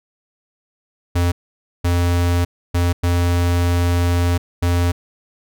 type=tone bursts at uneven times; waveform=square; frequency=87.31 Hz; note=F2; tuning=in tune; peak=-15 dBFS; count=5; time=1.15-1.32 / 1.84-2.45 / 2.74-2.93 / 3.03-4.38 / 4.62-4.92 s; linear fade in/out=10 ms; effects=none